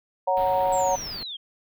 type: chord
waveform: sine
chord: F# major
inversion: second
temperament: equal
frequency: 554.4 / 740 / 932.3 Hz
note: C#5 / F#5 / A#5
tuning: 0 / 0 / 0 cents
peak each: -24 dBFS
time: 0.27-0.96 s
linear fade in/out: 10 ms
type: band-stop noise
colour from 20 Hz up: pink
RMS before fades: -40 dBFS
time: 0.37-1.23 s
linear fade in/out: 0 ms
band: 4200 to 12000 Hz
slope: 48 dB/octave
type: linear sweep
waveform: sine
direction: down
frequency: 7830 to 3136 Hz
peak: -32 dBFS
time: 0.72-1.37 s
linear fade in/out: 10 ms
effects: none